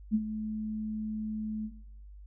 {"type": "tone with ADSR envelope", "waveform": "sine", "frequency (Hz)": 216, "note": "A3", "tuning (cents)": -32, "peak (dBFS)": -21, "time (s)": [0.11, 1.72], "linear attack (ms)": 37, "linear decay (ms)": 43, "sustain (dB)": -10, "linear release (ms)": 72, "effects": ["noise-tail reverb RT60 0.7 s tail -19 dB re dry", "added 50 Hz sine -46 dBFS peak until 2.26 s"]}